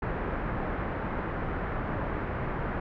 pink low-pass noise, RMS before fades -32 dBFS, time 0.02-2.8 s, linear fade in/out 5 ms, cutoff 1800 Hz, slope 24 dB/octave, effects none

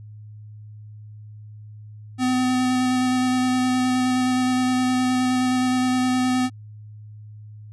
square tone with vibrato, 253.8 Hz, B3, 47 cents sharp, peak -19 dBFS, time 2.18-6.5 s, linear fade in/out 50 ms, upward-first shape square, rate 9.6 Hz, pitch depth 9 cents each way, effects added 106 Hz sine -38 dBFS peak until 7.72 s + resampled to 24000 Hz

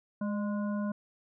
harmonic tone with a mistuned harmonic, 207.7 Hz, G#3, in tune, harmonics 1 / 3 / 5 / 7, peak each -30 / -40 / -44 / -47 dBFS, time 0.21-0.92 s, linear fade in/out 5 ms, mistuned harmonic 3, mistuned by -44 cents, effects none

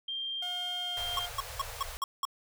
sine tone, 3182 Hz, G7, 25 cents sharp, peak -33 dBFS, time 0.08-1.26 s, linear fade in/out 5 ms
sawtooth tone with pitch glide, 716 to 707 Hz, F5 to F5, +43 to +21 cents, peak -37 dBFS, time 0.42-1.29 s, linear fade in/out 5 ms, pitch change -22 cents, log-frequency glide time 0.82-1.01 s
pink band-stop noise, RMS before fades -42 dBFS, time 0.97-1.97 s, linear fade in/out 0 ms, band 120 to 450 Hz, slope 96 dB/octave
square tone bursts, 1096 Hz, C#6, 20 cents flat, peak -29 dBFS, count 6, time 1.17-2.252 s, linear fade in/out 2 ms, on 22 ms, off 190 ms
effects none

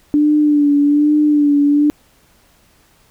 sine tone with vibrato, 293.7 Hz, D4, in tune, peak -9 dBFS, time 0.14-1.9 s, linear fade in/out 0 ms, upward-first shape sine, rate 1.2 Hz, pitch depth 39 cents each way, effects pink hiss -53 dBFS RMS until 3.1 s

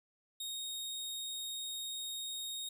sawtooth tone, 3729 Hz, A#7, in tune, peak -36 dBFS, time 0.4-2.69 s, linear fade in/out 5 ms, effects none

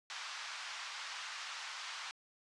pink band-pass noise, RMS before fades -45 dBFS, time 0.1-2.11 s, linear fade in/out 0 ms, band 1000 to 6100 Hz, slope 24 dB/octave, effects resampled to 24000 Hz

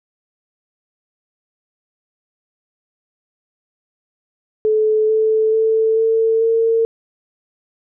sine tone with pitch steps, 432.5 / 437.8 / 443.1 / 448.5 / 454 Hz, A4 / A4 / A4 / A4 / A#4, -30 / -9 / +12 / +33 / -46 cents, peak -12 dBFS, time 4.65-6.85 s, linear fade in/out 0 ms, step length 440 ms, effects none

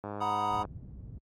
click train, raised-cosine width 1 ms, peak -24 dBFS, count 64, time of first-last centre 0.04-0.652 s, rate 103 Hz
triangle chord, B major seventh, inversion second, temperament equal, 740 / 932.3 / 987.8 / 1244.5 Hz, F#5 / A#5 / B5 / D#6, 0 / 0 / 0 / 0 cents, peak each -32 dBFS, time 0.2-0.64 s, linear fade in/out 20 ms
pink low-pass noise, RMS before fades -41 dBFS, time 0.5-1.19 s, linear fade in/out 10 ms, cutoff 130 Hz, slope 12 dB/octave
effects high-pass 60 Hz 12 dB/octave + AAC 64 kbps

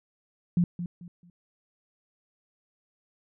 sine tone with echo, 174.61 Hz, F3, in tune, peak -19 dBFS, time 0.57-0.64 s, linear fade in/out 2 ms, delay 220 ms, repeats 3, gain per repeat -11 dB, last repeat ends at 1.3 s, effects none

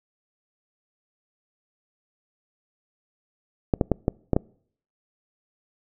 clicks, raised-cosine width 2 ms, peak -6 dBFS, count 6, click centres 3.738 / 3.812 / 3.917 / 4.081 / 4.333 / 4.365 s, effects noise-tail reverb RT60 0.6 s tail -26 dB re dry

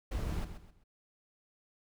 brown noise with echo, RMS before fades -35 dBFS, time 0.11-0.45 s, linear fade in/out 10 ms, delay 130 ms, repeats 3, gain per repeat -10 dB, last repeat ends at 0.84 s, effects none

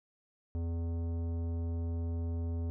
triangle tone with tanh clipping, 83.9 Hz, E2, 31 cents sharp, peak -34 dBFS, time 0.55-2.7 s, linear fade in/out 0 ms, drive 18 dB, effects none

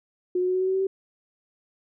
sine tone with pitch steps, 361.3 / 364.7 / 368 / 371.5 / 374.9 / 378.4 / 381.9 / 385.4 Hz, F#4 / F#4 / F#4 / F#4 / F#4 / F#4 / G4 / G4, -41 / -25 / -9 / +7 / +23 / +39 / -45 / -29 cents, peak -21 dBFS, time 0.35-0.87 s, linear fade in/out 5 ms, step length 65 ms, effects none

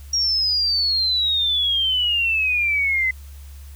sine exponential sweep, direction down, 5650 to 2028 Hz, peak -17 dBFS, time 0.13-3.11 s, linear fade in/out 5 ms, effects added 70 Hz sine -36 dBFS peak until 3.75 s + white hiss -51 dBFS RMS until 3.75 s

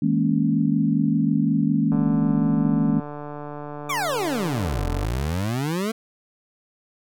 sine chord, A# half-diminished seventh, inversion second, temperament equal with one note detuned, 160.58 / 207.7 / 233.1 / 277.2 Hz, E3 / G#3 / A#3 / C#4, -45 / 0 / 0 / 0 cents, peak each -23 dBFS, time 0.02-3 s, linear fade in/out 5 ms
click train, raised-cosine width 1 ms, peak -21 dBFS, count 461, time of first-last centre 1.92-5.049 s, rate 147 Hz
25% pulse exponential two-way sweep, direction down then up, 1218 to 39.94 to 230.5 Hz, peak -19 dBFS, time 3.89-5.92 s, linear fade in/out 10 ms, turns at 4.88 s
effects none

